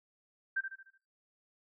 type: tone with echo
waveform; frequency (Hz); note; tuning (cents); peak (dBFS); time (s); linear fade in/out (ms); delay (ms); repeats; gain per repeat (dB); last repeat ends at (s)
sine; 1568; G6; 0; -29; 0.56-0.61; 10; 74; 5; -7; 0.98
effects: noise-tail reverb RT60 0.4 s tail -19 dB re dry